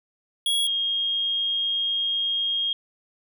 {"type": "tone pair in turn", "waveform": ["square", "sine"], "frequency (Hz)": [3322, 3246], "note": ["G#7", "G#7"], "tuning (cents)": [0, -40], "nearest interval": "unison", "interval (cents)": 40, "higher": "first", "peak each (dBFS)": [-21, -22], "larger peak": "first", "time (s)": [[0.46, 0.67], [0.67, 2.73]], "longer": "second", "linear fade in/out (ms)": 2, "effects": []}